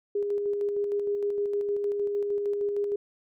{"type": "tone with tremolo", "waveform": "sine", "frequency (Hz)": 407.9, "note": "G#4", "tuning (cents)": -31, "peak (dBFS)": -24, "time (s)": [0.15, 2.96], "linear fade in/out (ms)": 5, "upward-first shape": "square", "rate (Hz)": 6.5, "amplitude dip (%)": 30, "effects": []}